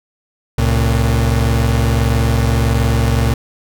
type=tone pair together; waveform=35% pulse; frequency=67.6 / 113.6 Hz; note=C#2 / A#2; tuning=-43 / -44 cents; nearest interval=major sixth; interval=899 cents; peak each=-13 dBFS; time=0.58-3.34 s; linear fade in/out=5 ms; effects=none